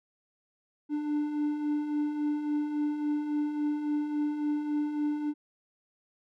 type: beating tone pair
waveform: triangle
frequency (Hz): 293.7 / 297.3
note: D4 / D4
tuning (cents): 0 / +21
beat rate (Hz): 3.6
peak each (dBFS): -35 / -26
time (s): 0.89-5.34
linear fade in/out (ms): 50
effects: none